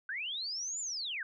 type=linear two-way sweep; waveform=sine; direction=up then down; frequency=1480 to 7230 to 1480 Hz; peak=-35 dBFS; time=0.09-1.23 s; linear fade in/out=2 ms; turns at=0.8 s; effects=none